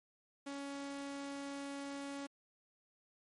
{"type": "tone", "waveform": "sawtooth", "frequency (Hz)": 279.8, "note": "C#4", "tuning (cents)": 16, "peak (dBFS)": -38, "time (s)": [0.46, 2.27], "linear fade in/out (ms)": 10, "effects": ["MP3 48 kbps"]}